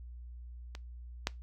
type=clicks; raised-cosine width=0.2 ms; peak=-26 / -12 dBFS; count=2; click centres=0.751 / 1.271 s; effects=noise-tail reverb RT60 0.2 s tail -22 dB re dry + added 60 Hz sine -44 dBFS peak until 1.42 s